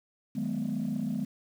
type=chord; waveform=sine; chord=G# minor seventh; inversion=second; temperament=equal with one note detuned; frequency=155.56 / 185 / 211.2 / 246.9 Hz; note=D#3 / F#3 / G#3 / B3; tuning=0 / 0 / +29 / 0 cents; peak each=-36 / -36 / -31 / -32 dBFS; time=0.35-1.25 s; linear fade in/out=10 ms; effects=tanh soft clip ceiling -24 dBFS + 9-bit